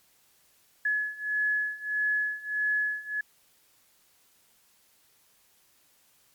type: beating tone pair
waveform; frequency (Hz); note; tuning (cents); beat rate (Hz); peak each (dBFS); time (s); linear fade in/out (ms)
sine; 1700 / 1701.6; G#6 / G#6; +40 / +42; 1.6; -30 / -28; 0.85-3.21; 5
effects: white hiss -64 dBFS RMS until 6.34 s + MP3 96 kbps